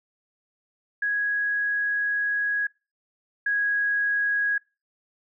sine tone pair in turn, 1661.2 / 1655.2 Hz, G#6 / G#6, 0 / -6 cents, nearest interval unison, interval 6 cents, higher first, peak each -22 / -21 dBFS, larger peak second, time 1.02-2.67 / 3.46-4.58 s, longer first, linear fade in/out 5 ms, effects noise-tail reverb RT60 0.3 s tail -25 dB re dry

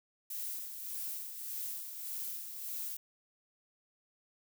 violet noise with tremolo, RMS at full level -39 dBFS, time 0.3-2.97 s, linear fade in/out 5 ms, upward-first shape sine, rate 1.7 Hz, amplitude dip 50%, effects none

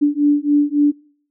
sine beating tone pair, 289.8 / 293.4 Hz, D4 / D4, -23 / -2 cents, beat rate 3.6 Hz, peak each -15 dBFS, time 0.01-0.92 s, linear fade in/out 20 ms, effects noise-tail reverb RT60 0.6 s tail -26 dB re dry

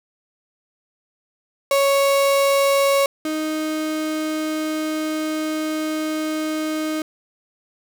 35% pulse tone pair in turn, 554.4 / 311.1 Hz, C#5 / D#4, 0 / 0 cents, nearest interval minor seventh, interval 1000 cents, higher first, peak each -13 / -20 dBFS, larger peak first, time 1.71-3.06 / 3.25-7.02 s, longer second, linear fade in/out 2 ms, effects none

